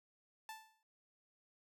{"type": "tone with exponential decay", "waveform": "sawtooth", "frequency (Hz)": 880, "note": "A5", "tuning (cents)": 0, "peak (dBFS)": -40, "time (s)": [0.49, 0.83], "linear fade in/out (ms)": 1, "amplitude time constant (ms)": 72, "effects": []}